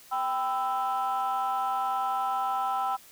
sine chord, E minor, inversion first, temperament equal with one note detuned, 784 / 1005.6 / 1318.5 Hz, G5 / B5 / E6, 0 / +31 / 0 cents, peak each -27 / -31 / -30 dBFS, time 0.11-2.97 s, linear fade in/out 20 ms, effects tanh soft clip ceiling -21 dBFS + white hiss -53 dBFS RMS until 3.11 s

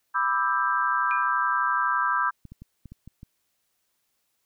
sine chord, E minor seventh, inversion second, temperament just, 988.9 / 1186.7 / 1318.5 / 1582.2 Hz, B5 / D6 / E6 / G6, +2 / +18 / 0 / +16 cents, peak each -27 dBFS, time 0.14-2.31 s, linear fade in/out 20 ms
sine tone with exponential decay, 2423 Hz, D#7, 47 cents flat, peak -29 dBFS, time 1.11-1.34 s, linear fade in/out 0 ms, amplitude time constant 50 ms
clicks, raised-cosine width 5 ms, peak -30 dBFS, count 7, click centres 2.453 / 2.52 / 2.62 / 2.857 / 2.92 / 3.076 / 3.231 s
effects white hiss -74 dBFS RMS until 4.45 s

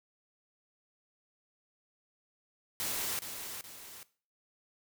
white noise with echo, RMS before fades -35 dBFS, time 2.8-3.19 s, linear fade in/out 0 ms, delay 420 ms, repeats 2, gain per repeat -7 dB, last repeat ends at 4.03 s, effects noise-tail reverb RT60 0.4 s tail -18 dB re dry

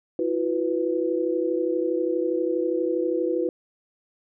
sine chord, E suspended second, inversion none, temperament equal with one note detuned, 329.6 / 362 / 493.9 Hz, E4 / F#4 / B4, 0 / -38 / 0 cents, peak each -26 dBFS, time 0.19-3.49 s, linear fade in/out 2 ms, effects none

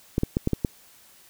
clicks, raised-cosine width 3 ms, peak -9 dBFS, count 6, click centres 0.181 / 0.234 / 0.369 / 0.474 / 0.533 / 0.648 s, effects white hiss -54 dBFS RMS until 1.29 s

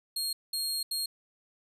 sawtooth tone bursts at uneven times, 4250 Hz, C8, 26 cents sharp, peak -27 dBFS, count 3, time 0.16-0.33 / 0.53-0.83 / 0.91-1.06 s, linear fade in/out 5 ms, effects resampled to 32000 Hz

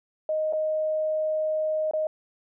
sine tone with dropouts, 622.3 Hz, D#5, in tune, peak -23 dBFS, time 0.29-2.07 s, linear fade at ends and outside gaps 2 ms, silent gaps 0.526-0.533 / 1.911-1.935 s, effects none

